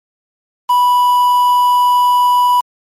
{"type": "tone with quantisation", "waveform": "triangle", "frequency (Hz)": 984, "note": "B5", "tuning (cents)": -7, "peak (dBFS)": -6, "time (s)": [0.69, 2.61], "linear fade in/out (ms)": 10, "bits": 5, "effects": ["MP3 64 kbps"]}